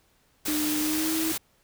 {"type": "noise", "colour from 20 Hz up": "white", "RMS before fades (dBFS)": -30, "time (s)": [0.45, 1.38], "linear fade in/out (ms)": 10}
{"type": "tone with pitch glide", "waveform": "sine", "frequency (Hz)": [303.4, 320.3], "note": ["D#4", "E4"], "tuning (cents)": [-44, -50], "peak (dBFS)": -26, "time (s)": [0.48, 1.32], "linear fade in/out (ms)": 2, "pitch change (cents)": 94, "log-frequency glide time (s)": [0.79, 1.14]}
{"effects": ["pink hiss -65 dBFS RMS until 1.63 s"]}